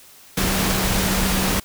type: tone in noise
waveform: sine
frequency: 190 Hz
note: F#3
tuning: 46 cents sharp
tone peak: -24 dBFS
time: 0.37-1.6 s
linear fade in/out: 5 ms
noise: pink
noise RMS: -21 dBFS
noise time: 0.37-1.6 s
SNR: -6 dB
effects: white hiss -47 dBFS RMS until 1.64 s